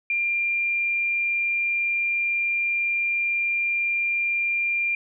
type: tone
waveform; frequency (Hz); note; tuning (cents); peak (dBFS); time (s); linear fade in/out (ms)
sine; 2389; D7; +29; -21; 0.1-4.95; 2
effects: none